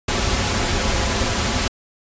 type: noise with comb filter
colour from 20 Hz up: pink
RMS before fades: -20 dBFS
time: 0.08-1.68 s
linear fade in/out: 5 ms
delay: 6.5 ms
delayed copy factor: -0.55
effects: resampled to 16000 Hz